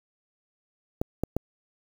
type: clicks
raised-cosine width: 2 ms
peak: -12 dBFS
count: 3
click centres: 1.015 / 1.236 / 1.366 s
effects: 7-bit